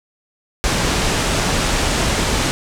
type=low-pass noise; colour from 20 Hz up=pink; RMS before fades=-18 dBFS; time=0.64-2.51 s; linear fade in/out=0 ms; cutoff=8800 Hz; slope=24 dB/octave; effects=none